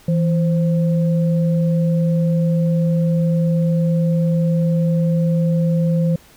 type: tone pair together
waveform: sine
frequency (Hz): 164.83 / 523.3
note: E3 / C5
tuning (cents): 0 / 0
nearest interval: octave + minor sixth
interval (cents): 2000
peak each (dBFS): -14 / -24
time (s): 0.08-6.16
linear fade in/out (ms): 5
effects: pink hiss -48 dBFS RMS until 6.36 s